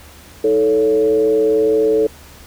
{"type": "tone with frequency modulation", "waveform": "sine", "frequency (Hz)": 438.9, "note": "A4", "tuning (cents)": -4, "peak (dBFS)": -11, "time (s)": [0.44, 2.07], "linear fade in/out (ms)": 5, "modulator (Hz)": 122, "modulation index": 0.62, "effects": ["added 75 Hz sine -43 dBFS peak until 2.46 s", "pink hiss -42 dBFS RMS until 2.46 s"]}